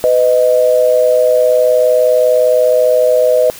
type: tone pair together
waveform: sine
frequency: 502.6 / 622.3 Hz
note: B4 / D#5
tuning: +30 / 0 cents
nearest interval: major third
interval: 370 cents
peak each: -10 dBFS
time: 0.04-3.5 s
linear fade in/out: 0 ms
effects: white hiss -33 dBFS RMS until 3.59 s